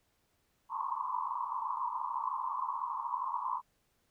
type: band-pass noise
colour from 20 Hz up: pink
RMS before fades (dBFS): -36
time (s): 0.69-3.62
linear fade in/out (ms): 50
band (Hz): 930 to 1100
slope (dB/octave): 96
effects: pink hiss -75 dBFS RMS until 4.1 s